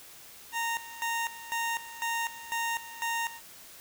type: tone with tremolo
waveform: 20% pulse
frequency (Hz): 925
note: A#5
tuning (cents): -14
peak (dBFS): -24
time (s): 0.52-3.41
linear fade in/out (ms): 50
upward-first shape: square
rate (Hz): 2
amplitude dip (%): 80
effects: white hiss -50 dBFS RMS until 3.8 s